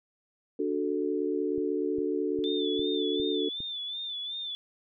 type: chord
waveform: sine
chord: D major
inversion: none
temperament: equal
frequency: 293.7 / 370 / 440 Hz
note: D4 / F#4 / A4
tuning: 0 / 0 / 0 cents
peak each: -31 dBFS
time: 0.59-3.49 s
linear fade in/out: 5 ms
type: click train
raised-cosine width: 3 ms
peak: -30 dBFS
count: 6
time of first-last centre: 1.58-3.604 s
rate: 2.47 Hz
type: tone with vibrato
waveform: sine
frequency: 3520 Hz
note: A7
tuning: in tune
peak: -33 dBFS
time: 2.44-4.55 s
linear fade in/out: 0 ms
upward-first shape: sine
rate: 2.7 Hz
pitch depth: 63 cents each way
effects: none